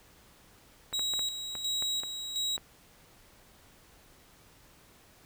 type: clicks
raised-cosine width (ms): 0.5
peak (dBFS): -26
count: 8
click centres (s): 0.928 / 0.994 / 1.137 / 1.193 / 1.553 / 1.824 / 2.035 / 2.579
type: tone with tremolo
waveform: 35% pulse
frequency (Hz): 3840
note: B7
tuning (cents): -49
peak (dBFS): -27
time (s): 0.93-2.57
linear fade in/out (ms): 10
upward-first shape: square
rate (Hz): 1.4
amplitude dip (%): 55
effects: pink hiss -59 dBFS RMS until 5.25 s